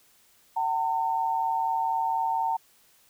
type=tone pair together; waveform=sine; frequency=761.9 / 906 Hz; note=G5 / A#5; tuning=-49 / -50 cents; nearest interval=minor third; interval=299 cents; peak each=-29 / -25 dBFS; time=0.56-2.57 s; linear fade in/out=10 ms; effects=white hiss -61 dBFS RMS until 3.09 s